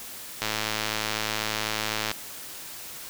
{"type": "click train", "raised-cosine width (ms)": 0.2, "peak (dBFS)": -9, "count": 184, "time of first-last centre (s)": [0.42, 2.114], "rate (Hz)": 108, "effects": ["white hiss -40 dBFS RMS until 3.09 s"]}